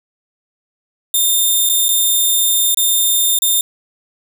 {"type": "tone with dropouts", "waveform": "5% pulse", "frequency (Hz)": 3622, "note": "A7", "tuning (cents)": 49, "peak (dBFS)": -4, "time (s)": [1.14, 3.61], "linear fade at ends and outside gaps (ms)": 2, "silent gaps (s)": [[1.691, 1.696], [1.884, 1.889], [2.746, 2.772], [3.388, 3.42]], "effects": []}